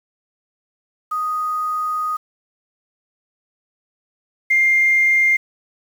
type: tone pair in turn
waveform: sine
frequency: 1244.5 / 2108 Hz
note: D#6 / C7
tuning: 0 / +12 cents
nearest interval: major sixth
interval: 912 cents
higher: second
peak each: -19 / -11 dBFS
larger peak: second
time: 1.11-2.17 / 4.5-5.37 s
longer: first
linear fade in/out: 10 ms
effects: tanh soft clip ceiling -7 dBFS + 7-bit